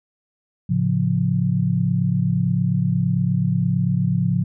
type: chord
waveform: sine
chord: A augmented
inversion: none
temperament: equal with one note detuned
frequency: 110 / 138.59 / 176.95 Hz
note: A2 / C#3 / E#3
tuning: 0 / 0 / +23 cents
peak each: -23 / -21 / -20 dBFS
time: 0.69-4.44 s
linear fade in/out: 10 ms
effects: none